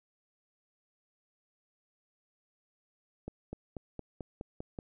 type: accelerating click train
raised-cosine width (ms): 2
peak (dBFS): -26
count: 8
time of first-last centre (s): 3.28-4.788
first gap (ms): 250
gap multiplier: 0.95
effects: none